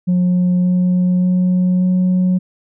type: tone with pitch steps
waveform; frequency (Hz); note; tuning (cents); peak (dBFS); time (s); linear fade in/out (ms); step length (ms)
sine; 179.7 / 180.85 / 182 / 183.16; F3 / F#3 / F#3 / F#3; +50 / -39 / -28 / -17; -9; 0.07-2.39; 20; 580
effects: tanh soft clip ceiling -10 dBFS